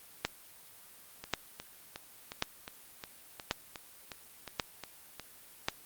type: two click trains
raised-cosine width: 0.2 ms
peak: -11 / -23 dBFS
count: 6 / 12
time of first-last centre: 0.25-5.685 / 1.24-5.197 s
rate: 0.92 / 2.78 Hz
effects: white hiss -55 dBFS RMS until 5.85 s + Opus 32 kbps